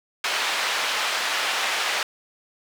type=band-pass noise; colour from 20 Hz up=white; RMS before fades=-25 dBFS; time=0.24-2.03 s; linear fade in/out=2 ms; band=660 to 3300 Hz; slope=12 dB/octave; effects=none